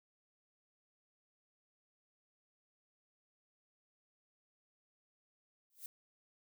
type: noise with exponential growth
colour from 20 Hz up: violet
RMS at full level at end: -43 dBFS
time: 5.7-5.86 s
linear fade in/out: 1 ms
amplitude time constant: 34 ms
effects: none